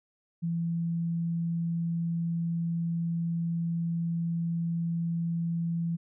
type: tone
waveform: sine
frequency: 168 Hz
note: E3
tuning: 33 cents sharp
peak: -27 dBFS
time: 0.42-5.97 s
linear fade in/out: 20 ms
effects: none